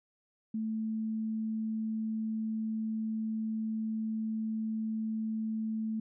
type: tone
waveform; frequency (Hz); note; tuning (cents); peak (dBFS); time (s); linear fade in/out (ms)
sine; 220; A3; 0; -31; 0.54-6; 5
effects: none